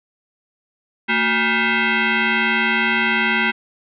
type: tone with frequency modulation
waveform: sine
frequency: 225.2 Hz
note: A3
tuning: 40 cents sharp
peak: -15 dBFS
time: 1.08-3.52 s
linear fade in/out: 20 ms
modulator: 593 Hz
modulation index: 4.4
effects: none